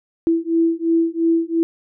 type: beating tone pair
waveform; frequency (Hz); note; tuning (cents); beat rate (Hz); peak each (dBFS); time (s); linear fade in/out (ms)
sine; 329.6 / 332.5; E4 / E4; 0 / +15; 2.9; -18; 0.27-1.63; 0
effects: none